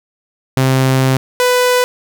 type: tone pair in turn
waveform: sawtooth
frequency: 131.7 / 497.2 Hz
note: C3 / B4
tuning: +12 / +12 cents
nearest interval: octave + major seventh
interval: 2300 cents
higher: second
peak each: -6 dBFS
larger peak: neither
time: 0.57-1.17 / 1.4-1.84 s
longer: first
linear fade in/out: 0 ms
effects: none